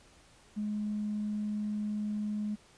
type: tone with tanh clipping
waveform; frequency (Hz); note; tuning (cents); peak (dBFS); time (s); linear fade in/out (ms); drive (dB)
triangle; 210; G#3; +19; -31; 0.56-2.56; 20; 4
effects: pink hiss -60 dBFS RMS until 2.77 s + resampled to 22050 Hz